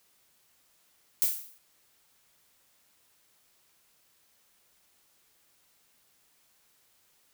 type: noise with exponential decay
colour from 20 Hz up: violet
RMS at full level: -22 dBFS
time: 1.22-1.58 s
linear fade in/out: 0 ms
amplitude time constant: 77 ms
effects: white hiss -67 dBFS RMS until 7.33 s